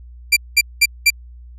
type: tone bursts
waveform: sawtooth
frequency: 2361 Hz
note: D7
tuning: 9 cents sharp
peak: -5 dBFS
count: 4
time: 0.32-1.104 s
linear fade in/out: 10 ms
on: 46 ms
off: 200 ms
effects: added 60 Hz sine -36 dBFS peak until 1.58 s + resampled to 32000 Hz